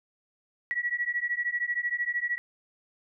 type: beating tone pair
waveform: sine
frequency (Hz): 1924 / 1937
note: B6 / B6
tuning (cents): -46 / -34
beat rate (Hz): 13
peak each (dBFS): -30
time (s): 0.71-2.38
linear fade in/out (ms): 0
effects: none